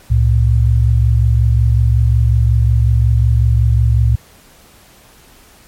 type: tone pair together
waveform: sine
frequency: 67.8 / 113.27 Hz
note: C#2 / A#2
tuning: -38 / -49 cents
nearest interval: major sixth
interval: 889 cents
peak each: -11 dBFS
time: 0.1-4.16 s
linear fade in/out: 10 ms
effects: pink hiss -45 dBFS RMS until 5.67 s + MP3 64 kbps